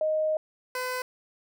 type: tone pair in turn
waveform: sine / 15% pulse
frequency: 622.3 / 506 Hz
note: D#5 / B4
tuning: 0 / +42 cents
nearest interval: major third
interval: 358 cents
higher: first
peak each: -23 dBFS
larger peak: neither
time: 0.01-0.37 / 0.75-1.02 s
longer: first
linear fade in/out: 2 ms
effects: none